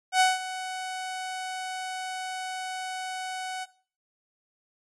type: tone with ADSR envelope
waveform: sawtooth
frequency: 746 Hz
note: F#5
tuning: 14 cents sharp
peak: -13 dBFS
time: 0.12-3.66 s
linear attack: 83 ms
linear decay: 180 ms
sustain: -15 dB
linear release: 31 ms
effects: noise-tail reverb RT60 0.4 s tail -17 dB re dry + resampled to 24000 Hz